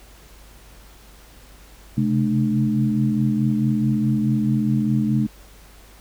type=tone cluster; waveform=sine; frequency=131 / 135.7 / 215.2 / 298.7 Hz; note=C3 / C#3 / A3 / D4; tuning=+2 / -36 / -38 / +29 cents; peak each=-23 / -27 / -19 / -26 dBFS; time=1.97-5.27 s; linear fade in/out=10 ms; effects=added 50 Hz sine -46 dBFS peak until 6 s + pink hiss -49 dBFS RMS until 6 s